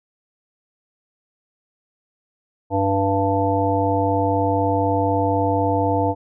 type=harmonic tone; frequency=98 Hz; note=G2; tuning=in tune; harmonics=1 / 3 / 5 / 7 / 9; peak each=-23 / -23 / -23 / -23 / -23 dBFS; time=2.7-6.15 s; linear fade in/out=50 ms; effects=none